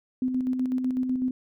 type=tone with tremolo; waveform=sine; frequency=255.5 Hz; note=C4; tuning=41 cents flat; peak=-22 dBFS; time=0.22-1.31 s; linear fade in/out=2 ms; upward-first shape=square; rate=8 Hz; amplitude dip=40%; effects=none